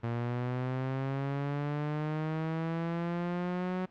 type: linear sweep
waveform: sawtooth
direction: up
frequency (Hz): 116.3 to 185.4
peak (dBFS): -27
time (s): 0.03-3.86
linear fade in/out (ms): 10
effects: pink hiss -61 dBFS RMS until 3.9 s + low-pass 2000 Hz 12 dB/octave